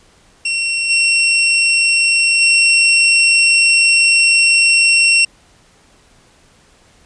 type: tone with level steps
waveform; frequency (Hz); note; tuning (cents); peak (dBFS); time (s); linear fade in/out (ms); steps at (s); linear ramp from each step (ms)
sawtooth; 2726; F7; -43; -12 / -7 / -5; 0.45-5.25; 5; 0.89 / 2.4; 20
effects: pink hiss -50 dBFS RMS until 7.05 s + resampled to 22050 Hz